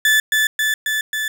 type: tone with echo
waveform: 35% pulse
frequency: 1743 Hz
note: A6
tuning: 17 cents flat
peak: -10 dBFS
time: 0.05-0.2 s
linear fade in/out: 2 ms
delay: 270 ms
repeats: 4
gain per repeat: -2 dB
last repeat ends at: 1.28 s
effects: none

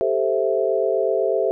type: chord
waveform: sine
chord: A minor seventh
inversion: third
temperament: equal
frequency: 392 / 440 / 523.3 / 659.3 Hz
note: G4 / A4 / C5 / E5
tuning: 0 / 0 / 0 / 0 cents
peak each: -23 dBFS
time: 0.01-1.51 s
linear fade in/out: 0 ms
effects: none

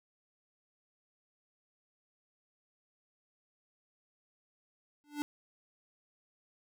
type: tone with exponential growth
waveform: square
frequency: 293.7 Hz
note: D4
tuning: in tune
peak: -30 dBFS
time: 5.04-5.22 s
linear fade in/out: 0 ms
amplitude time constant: 37 ms
effects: none

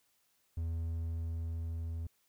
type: tone with level ramp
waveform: triangle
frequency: 82.41 Hz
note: E2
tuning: in tune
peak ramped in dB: -31 to -34 dBFS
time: 0.57-2.07 s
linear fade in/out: 5 ms
effects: white hiss -74 dBFS RMS until 2.28 s

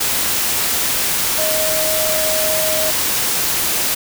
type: tone in noise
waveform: sine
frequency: 627 Hz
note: D#5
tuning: 13 cents sharp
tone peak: -20 dBFS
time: 1.38-2.91 s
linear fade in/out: 10 ms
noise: white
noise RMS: -18 dBFS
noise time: 0-3.95 s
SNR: -5 dB
effects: none

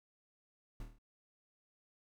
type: noise with echo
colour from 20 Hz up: brown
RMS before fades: -43 dBFS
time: 0.8-0.83 s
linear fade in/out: 2 ms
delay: 26 ms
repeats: 6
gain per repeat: -4 dB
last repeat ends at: 0.986 s
effects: none

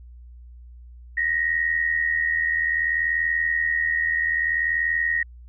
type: tone pair together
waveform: sine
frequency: 1864.7 / 1945.3 Hz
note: A#6 / B6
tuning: 0 / -27 cents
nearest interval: minor second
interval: 73 cents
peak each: -21 / -26 dBFS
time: 1.17-5.23 s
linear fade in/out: 5 ms
effects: added 60 Hz sine -41 dBFS peak until 5.48 s

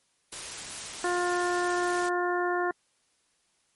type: noise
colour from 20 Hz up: white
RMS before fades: -38 dBFS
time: 0.32-2.09 s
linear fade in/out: 5 ms
type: harmonic tone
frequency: 354.7 Hz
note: F4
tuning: 27 cents sharp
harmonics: 1 / 2 / 3 / 4 / 5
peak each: -28 / -31 / -33 / -34 / -35 dBFS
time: 1.04-2.71 s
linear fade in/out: 2 ms
effects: white hiss -70 dBFS RMS until 3.75 s + MP3 48 kbps

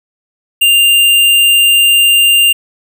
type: tone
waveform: square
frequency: 2794 Hz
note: F7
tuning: in tune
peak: -6 dBFS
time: 0.61-2.53 s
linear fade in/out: 10 ms
effects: none

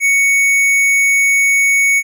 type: tone with tanh clipping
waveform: sine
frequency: 2225 Hz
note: C#7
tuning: 6 cents sharp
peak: -11 dBFS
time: 0-2.03 s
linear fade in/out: 50 ms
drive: 14 dB
effects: none

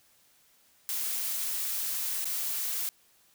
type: noise with dropouts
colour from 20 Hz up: blue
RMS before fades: -32 dBFS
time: 0.89-2.89 s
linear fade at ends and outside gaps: 0 ms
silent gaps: 2.244-2.255 s
effects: white hiss -64 dBFS RMS until 3.34 s

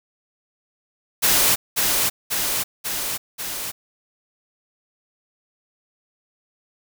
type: noise with echo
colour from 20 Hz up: white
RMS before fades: -17 dBFS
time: 1.22-1.56 s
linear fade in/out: 20 ms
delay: 540 ms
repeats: 4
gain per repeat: -3 dB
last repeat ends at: 3.72 s
effects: none

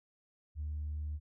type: tone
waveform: sine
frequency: 75.3 Hz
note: D2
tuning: 44 cents sharp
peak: -34 dBFS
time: 0.55-1.2 s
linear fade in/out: 50 ms
effects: tanh soft clip ceiling -32 dBFS

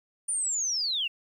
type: linear sweep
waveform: sine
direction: down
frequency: 9397 to 2637 Hz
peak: -26 dBFS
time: 0.28-1.08 s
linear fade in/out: 10 ms
effects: 10-bit

